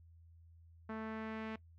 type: tone with low-pass filter sweep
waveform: sawtooth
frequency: 220 Hz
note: A3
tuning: in tune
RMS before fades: -43 dBFS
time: 0.89-1.56 s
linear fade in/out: 5 ms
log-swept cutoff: 1500 to 2400 Hz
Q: 1.6
effects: noise-tail reverb RT60 0.1 s tail -20 dB re dry + added 83 Hz sine -58 dBFS peak until 1.78 s